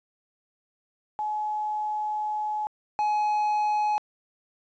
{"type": "tone pair in turn", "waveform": ["sine", "triangle"], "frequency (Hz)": [849, 843.1], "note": ["G#5", "G#5"], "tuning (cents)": [38, 26], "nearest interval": "unison", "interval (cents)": 12, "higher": "first", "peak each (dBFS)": [-26, -20], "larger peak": "second", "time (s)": [[1.19, 2.67], [2.99, 3.98]], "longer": "first", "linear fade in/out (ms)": 0, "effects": ["resampled to 16000 Hz", "10-bit"]}